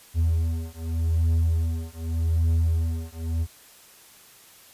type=beating tone pair; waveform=triangle; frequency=81.4 / 82.24 Hz; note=E2 / E2; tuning=-21 / -4 cents; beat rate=0.84 Hz; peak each=-22 dBFS; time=0.14-3.47 s; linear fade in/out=50 ms; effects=white hiss -51 dBFS RMS until 4.73 s + resampled to 32000 Hz